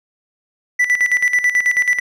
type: tone with tremolo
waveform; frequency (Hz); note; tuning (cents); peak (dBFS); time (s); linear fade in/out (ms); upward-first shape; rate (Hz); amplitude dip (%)
triangle; 1975.5; B6; 0; -9; 0.79-2; 10; square; 9.2; 70
effects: resampled to 32000 Hz